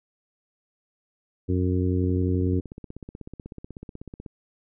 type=harmonic tone; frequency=91.2 Hz; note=F#2; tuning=24 cents flat; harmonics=1 / 2 / 3 / 4 / 5; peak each=-23 / -30 / -27 / -30 / -34 dBFS; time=1.48-2.61 s; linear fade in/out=20 ms
type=click train; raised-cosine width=3 ms; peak=-25 dBFS; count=37; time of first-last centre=2.04-4.262 s; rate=16.2 Hz
effects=none